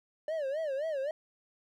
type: tone with vibrato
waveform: triangle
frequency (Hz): 587.3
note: D5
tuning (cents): 0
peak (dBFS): -29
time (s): 0.28-1.11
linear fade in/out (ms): 2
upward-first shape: sine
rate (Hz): 3.8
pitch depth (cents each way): 180
effects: none